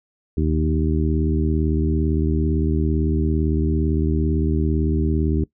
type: harmonic tone with a mistuned harmonic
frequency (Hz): 77.78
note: D#2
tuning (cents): 0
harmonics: 1 / 2 / 3 / 4 / 5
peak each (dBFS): -20 / -24 / -25 / -25 / -28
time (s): 0.37-5.44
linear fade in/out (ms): 5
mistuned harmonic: 1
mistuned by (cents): -37
effects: noise-tail reverb RT60 0.1 s tail -20 dB re dry